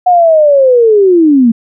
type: linear sweep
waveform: sine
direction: down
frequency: 733 to 220 Hz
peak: -3 dBFS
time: 0.06-1.52 s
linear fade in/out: 10 ms
effects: none